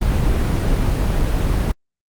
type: noise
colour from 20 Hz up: brown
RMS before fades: -17 dBFS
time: 0.01-1.72 s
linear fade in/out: 10 ms
effects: Opus 24 kbps